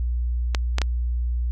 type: clicks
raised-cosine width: 0.2 ms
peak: -6 dBFS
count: 3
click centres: 0.548 / 0.784 / 0.817 s
effects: added 60 Hz sine -21 dBFS peak until 1.51 s